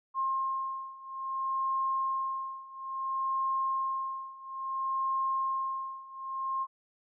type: beating tone pair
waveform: sine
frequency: 1065 / 1065.59 Hz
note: C6 / C6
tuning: +30 / +31 cents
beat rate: 0.59 Hz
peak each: -34 / -32 dBFS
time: 0.14-6.67 s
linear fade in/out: 50 ms
effects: none